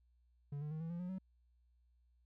triangle tone with pitch steps, 143.1 / 149.78 / 156.77 / 164.09 / 171.76 / 179.77 / 188.17 Hz, D3 / D3 / D#3 / E3 / F3 / F#3 / F#3, -45 / +34 / +13 / -8 / -29 / -50 / +29 cents, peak -38 dBFS, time 0.52-1.185 s, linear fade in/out 5 ms, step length 95 ms, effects added 60 Hz sine -69 dBFS peak until 2.25 s

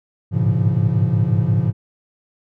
triangle tone cluster, 102.7 / 108.4 / 119.3 / 138.8 / 171.2 Hz, G#2 / A2 / A#2 / C#3 / F3, -19 / -25 / +41 / +3 / -34 cents, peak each -19 dBFS, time 0.31-1.73 s, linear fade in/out 50 ms, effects none

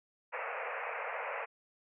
pink band-pass noise, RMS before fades -39 dBFS, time 0.32-1.46 s, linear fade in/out 20 ms, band 460 to 2600 Hz, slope 96 dB/octave, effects none

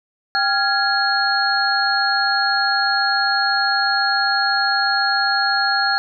sine tone cluster, 792 / 1393 / 1665 / 4298 Hz, G5 / F6 / G#6 / C8, +18 / -5 / +4 / +46 cents, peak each -21 dBFS, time 0.35-5.98 s, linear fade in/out 0 ms, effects none

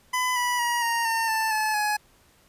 25% pulse tone with pitch steps, 1005 / 979.8 / 955.2 / 931.2 / 907.9 / 885.1 / 862.9 / 841.2 Hz, B5 / B5 / A#5 / A#5 / A#5 / A5 / A5 / G#5, +30 / -14 / +42 / -2 / -46 / +10 / -34 / +22 cents, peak -19 dBFS, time 0.13-1.97 s, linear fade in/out 10 ms, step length 230 ms, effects pink hiss -59 dBFS RMS until 2.48 s + resampled to 32000 Hz

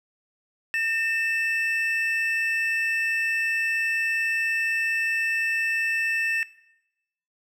triangle tone pair together, 1817.4 / 2637 Hz, A#6 / E7, -44 / 0 cents, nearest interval tritone, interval 644 cents, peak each -23 / -25 dBFS, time 0.74-6.43 s, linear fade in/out 0 ms, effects noise-tail reverb RT60 0.9 s tail -19 dB re dry

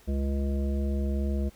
harmonic tone with a mistuned harmonic, 69.3 Hz, C#2, in tune, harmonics 1 / 3 / 5 / 7 / 9, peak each -26 / -32 / -38 / -42 / -42 dBFS, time 0.07-1.5 s, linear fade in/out 20 ms, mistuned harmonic 1, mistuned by -17 cents, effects pink hiss -57 dBFS RMS until 1.55 s

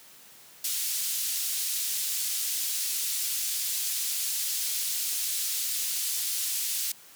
white band-pass noise, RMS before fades -30 dBFS, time 0.64-6.92 s, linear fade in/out 5 ms, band 3700 to 15000 Hz, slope 12 dB/octave, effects white hiss -52 dBFS RMS until 7.15 s + high-pass 100 Hz 12 dB/octave

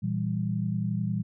sine chord, E diminished, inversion second, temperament equal, 116.54 / 164.81 / 196 Hz, Bb2 / E3 / G3, 0 / 0 / 0 cents, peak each -30 / -31 / -30 dBFS, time 0.02-1.23 s, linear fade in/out 20 ms, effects none

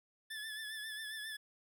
25% pulse tone with vibrato, 1737 Hz, A6, 23 cents flat, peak -38 dBFS, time 0.3-1.37 s, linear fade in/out 10 ms, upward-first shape triangle, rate 7.4 Hz, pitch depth 56 cents each way, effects none

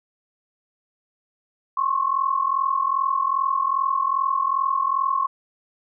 sine tone pair together, 1061.5 / 1104 Hz, C6 / C#6, +25 / -7 cents, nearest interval minor second, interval 68 cents, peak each -22 dBFS, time 1.77-5.27 s, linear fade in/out 5 ms, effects none

